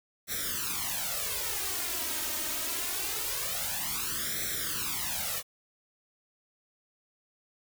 white noise with flanger, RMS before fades -33 dBFS, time 0.27-5.43 s, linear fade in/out 50 ms, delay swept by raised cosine 0.52 to 3.22 ms, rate 0.24 Hz, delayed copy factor +0.95, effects none

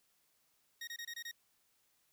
20% pulse tone bursts, 1871 Hz, A#6, 6 cents sharp, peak -37 dBFS, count 6, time 0.81-1.314 s, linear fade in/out 5 ms, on 64 ms, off 24 ms, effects white hiss -75 dBFS RMS until 2.12 s

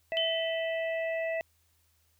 harmonic tone, 655 Hz, E5, 11 cents flat, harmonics 1 / 3 / 4, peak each -30 / -37 / -42 dBFS, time 0.12-1.41 s, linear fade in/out 0 ms
sine tone with exponential decay, 3054 Hz, G7, 46 cents flat, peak -26 dBFS, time 0.17-1.37 s, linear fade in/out 0 ms, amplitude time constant 260 ms
effects added 81 Hz sine -70 dBFS peak until 2.19 s + white hiss -71 dBFS RMS until 2.19 s

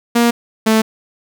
sawtooth tone pair in turn, 236 / 220.2 Hz, A#3 / A3, +22 / +2 cents, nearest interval minor second, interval 120 cents, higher first, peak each -6 dBFS, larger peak neither, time 0.15-0.31 / 0.66-0.82 s, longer neither, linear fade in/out 10 ms, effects none

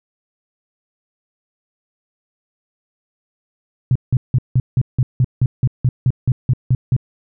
sine tone bursts, 126.1 Hz, B2, 36 cents sharp, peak -10 dBFS, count 15, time 3.91-6.965 s, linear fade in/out 2 ms, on 45 ms, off 170 ms, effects none

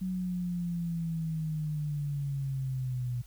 sine linear sweep, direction down, 186.8 to 120.9 Hz, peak -30 dBFS, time 0.01-3.22 s, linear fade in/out 10 ms, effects added 50 Hz sine -50 dBFS peak until 3.26 s + white hiss -61 dBFS RMS until 3.26 s

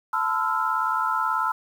sine chord, F major seventh, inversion first, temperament equal with one note detuned, 880 / 1020.2 / 1318.5 / 1396.9 Hz, A5 / C6 / E6 / F6, 0 / -44 / 0 / 0 cents, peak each -28 / -27 / -25 / -29 dBFS, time 0.13-1.52 s, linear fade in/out 5 ms, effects 8-bit

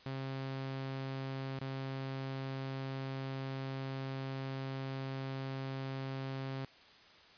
sawtooth tone with dropouts, 134 Hz, C3, 42 cents sharp, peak -34 dBFS, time 0.06-6.65 s, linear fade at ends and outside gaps 2 ms, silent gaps 1.592-1.612 s, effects white hiss -59 dBFS RMS until 7.37 s + resampled to 11025 Hz

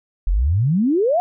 sine exponential sweep, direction up, 39.11 to 740 Hz, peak -14 dBFS, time 0.27-1.2 s, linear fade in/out 0 ms, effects none

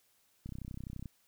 click train, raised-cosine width 5 ms, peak -30 dBFS, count 20, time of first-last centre 0.46-1.057 s, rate 31.8 Hz, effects white hiss -71 dBFS RMS until 1.27 s

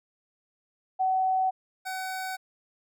sine / 25% pulse tone pair in turn, 754 / 754 Hz, F#5 / F#5, +32 / +32 cents, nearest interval unison, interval 0 cents, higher neither, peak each -22 / -28 dBFS, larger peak first, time 0.99-1.51 / 1.85-2.37 s, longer neither, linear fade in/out 20 ms, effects none

